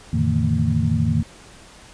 sine tone cluster, 88.4 / 113.7 / 148.1 / 160.5 / 226.9 Hz, F2 / A#2 / D3 / E3 / A#3, +22 / -43 / +15 / -46 / -47 cents, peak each -23 dBFS, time 0.13-1.23 s, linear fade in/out 5 ms, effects pink hiss -45 dBFS RMS until 1.93 s + resampled to 22050 Hz

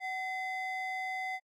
triangle ring-modulated tone, 1396.9 Hz, F6, in tune, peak -29 dBFS, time 0-1.4 s, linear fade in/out 50 ms, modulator 645 Hz, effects AAC 64 kbps

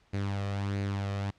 sawtooth tone with flanger, 99.5 Hz, G2, 26 cents sharp, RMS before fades -32 dBFS, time 0.13-1.31 s, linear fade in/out 10 ms, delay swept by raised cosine 0.45 to 1.65 ms, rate 1.5 Hz, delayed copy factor +0.5, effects pink hiss -66 dBFS RMS until 1.38 s + low-pass 5000 Hz 12 dB/octave

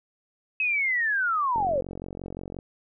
sine linear sweep, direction down, 2575 to 493.9 Hz, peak -22 dBFS, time 0.6-1.81 s, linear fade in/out 2 ms
click train, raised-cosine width 2 ms, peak -23 dBFS, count 48, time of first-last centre 1.56-2.588 s, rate 45.7 Hz
effects none

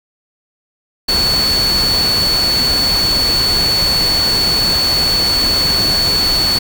sine tone in noise, 4435 Hz, C#8, in tune, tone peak -12 dBFS, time 1.08-6.59 s, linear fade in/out 10 ms, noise pink, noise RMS -20 dBFS, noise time 1.08-6.59 s, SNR +5 dB, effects none

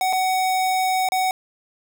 square tone with dropouts, 749 Hz, F#5, 21 cents sharp, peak -19 dBFS, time 0.01-1.31 s, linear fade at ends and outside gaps 1 ms, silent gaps 0.127-0.131 / 1.088-1.12 s, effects none

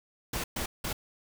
pink noise bursts at uneven times, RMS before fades -33 dBFS, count 3, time 0.33-0.44 / 0.56-0.66 / 0.84-0.93 s, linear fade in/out 5 ms, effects none

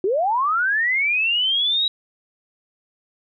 sine linear sweep, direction up, 349.2 to 3875 Hz, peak -17 dBFS, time 0.04-1.88 s, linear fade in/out 2 ms, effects none

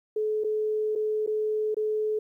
sine tone with dropouts, 429.4 Hz, A4, 42 cents flat, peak -24 dBFS, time 0.16-2.19 s, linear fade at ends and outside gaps 5 ms, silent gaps 0.438-0.444 / 0.953-0.958 / 1.264-1.274 / 1.745-1.767 s, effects 11-bit

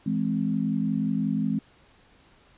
sine chord, E augmented, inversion none, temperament equal with one note detuned, 164.81 / 210.4 / 261.6 Hz, E3 / G#3 / B#3, 0 / +23 / 0 cents, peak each -29 / -26 / -28 dBFS, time 0.06-1.59 s, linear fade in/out 5 ms, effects pink hiss -58 dBFS RMS until 2.57 s + resampled to 8000 Hz

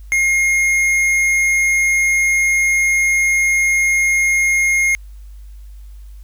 sine tone with tanh clipping, 2140 Hz, C7, 38 cents sharp, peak -14 dBFS, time 0.12-4.95 s, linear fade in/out 0 ms, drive 12 dB, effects added 50 Hz sine -33 dBFS peak until 6.23 s + white hiss -57 dBFS RMS until 6.23 s

